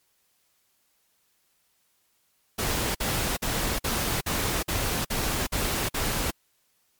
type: noise bursts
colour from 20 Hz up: pink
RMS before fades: -27 dBFS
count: 9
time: 2.58-6.31 s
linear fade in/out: 10 ms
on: 370 ms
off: 50 ms
effects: white hiss -69 dBFS RMS until 6.99 s + MP3 96 kbps